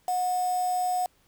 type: tone with quantisation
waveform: sine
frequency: 728 Hz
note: F#5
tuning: 28 cents flat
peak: -24 dBFS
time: 0.08-1.06 s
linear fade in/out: 2 ms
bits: 6
effects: pink hiss -65 dBFS RMS until 1.27 s